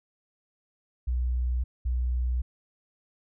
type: tone pair in turn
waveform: sine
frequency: 61.7 / 61.7 Hz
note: B1 / B1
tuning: -1 / -1 cents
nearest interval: unison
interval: 0 cents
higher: neither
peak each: -24 dBFS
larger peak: neither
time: 1.07-1.64 / 1.85-2.42 s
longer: neither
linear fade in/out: 10 ms
effects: none